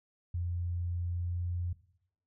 sine tone with pitch glide, 87.2 to 87.81 Hz, F2 to F2, -2 to +10 cents, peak -31 dBFS, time 0.34-1.73 s, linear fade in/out 5 ms, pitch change +12 cents, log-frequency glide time 1.11-1.41 s, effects noise-tail reverb RT60 0.7 s tail -17 dB re dry

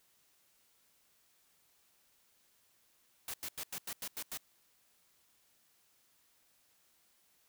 white noise bursts, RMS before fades -41 dBFS, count 8, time 3.28-4.374 s, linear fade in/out 2 ms, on 58 ms, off 90 ms, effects white hiss -71 dBFS RMS until 7.48 s

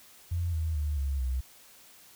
sine tone with pitch steps, 86.3 / 80.06 / 74.27 / 68.89 / 63.91 Hz, F2 / D#2 / D2 / C#2 / C2, -20 / +50 / +20 / -10 / -40 cents, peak -27 dBFS, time 0.31-1.41 s, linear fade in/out 10 ms, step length 220 ms, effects white hiss -55 dBFS RMS until 2.15 s

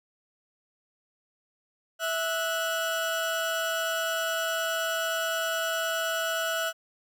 30% pulse tone pair together, 656 / 1473.6 Hz, E5 / F#6, -9 / -7 cents, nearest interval octave + major second, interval 1402 cents, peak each -27 dBFS, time 1.99-6.73 s, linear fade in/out 50 ms, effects none

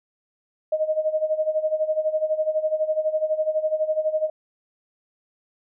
sine tone with tremolo, 622.3 Hz, D#5, in tune, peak -17 dBFS, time 0.72-4.3 s, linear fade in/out 5 ms, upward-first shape sine, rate 12 Hz, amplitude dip 80%, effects none

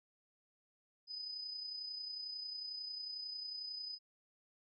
sine tone with amplitude modulation, 5000 Hz, D#8, 8 cents sharp, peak -40 dBFS, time 1.07-3.99 s, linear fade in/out 50 ms, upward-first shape sine, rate 31.1 Hz, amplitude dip 45%, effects none

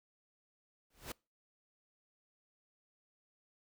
pink noise with exponential growth, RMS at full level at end -39 dBFS, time 0.9-1.12 s, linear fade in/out 5 ms, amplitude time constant 46 ms, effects noise-tail reverb RT60 0.3 s tail -26 dB re dry

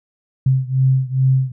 sine beating tone pair, 130.81 / 133.21 Hz, C3 / C3, 0 / +31 cents, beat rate 2.4 Hz, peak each -15 / -17 dBFS, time 0.46-1.52 s, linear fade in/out 5 ms, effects none

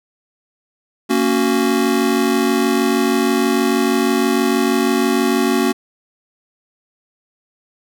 square chord, F# major, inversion first, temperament just, 231.2 / 277.5 / 370 Hz, A#3 / C#4 / F#4, -14 / +2 / 0 cents, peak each -19 dBFS, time 1.09-5.73 s, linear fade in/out 20 ms, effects none

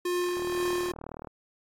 square tone with tremolo, 355.4 Hz, F4, 30 cents sharp, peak -26 dBFS, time 0.05-0.92 s, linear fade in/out 5 ms, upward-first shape triangle, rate 2 Hz, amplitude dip 40%
click train, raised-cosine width 1 ms, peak -25 dBFS, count 36, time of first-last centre 0.37-1.272 s, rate 38.8 Hz
effects AAC 48 kbps

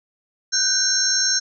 sine tone cluster, 1507 / 1567 / 4116 / 5510 / 6350 Hz, F#6 / G6 / C8 / F8 / G8, +31 / -1 / -29 / -24 / +21 cents, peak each -28 / -28 / -27 / -20 / -21 dBFS, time 0.52-1.4 s, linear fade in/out 20 ms, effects none

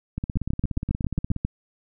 two click trains, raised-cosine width 5 ms, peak -15 / -11 dBFS, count 21 / 9, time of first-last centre 0.18-1.363 / 0.37-1.45 s, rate 16.9 / 7.41 Hz, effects none

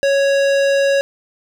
sine tone with hard clipping, 554.4 Hz, C#5, in tune, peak -14 dBFS, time 0.03-1.01 s, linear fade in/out 0 ms, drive 17 dB, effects none

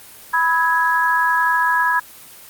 sine chord, E major, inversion second, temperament equal with one note detuned, 987.8 / 1285.4 / 1661.2 Hz, B5 / E6 / G#6, 0 / -44 / 0 cents, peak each -17 / -23 / -17 dBFS, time 0.33-2 s, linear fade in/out 10 ms, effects white hiss -41 dBFS RMS until 2.49 s + Opus 24 kbps

